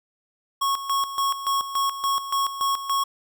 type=tone with tremolo; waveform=square; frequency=1100 Hz; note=C#6; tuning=14 cents flat; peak=-21 dBFS; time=0.61-3.04 s; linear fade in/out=10 ms; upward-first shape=square; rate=3.5 Hz; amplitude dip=70%; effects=none